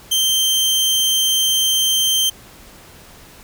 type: tone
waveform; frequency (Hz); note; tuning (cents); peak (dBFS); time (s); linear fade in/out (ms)
sawtooth; 3136; G7; 0; -11; 0.11-2.3; 10
effects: pink hiss -43 dBFS RMS until 3.43 s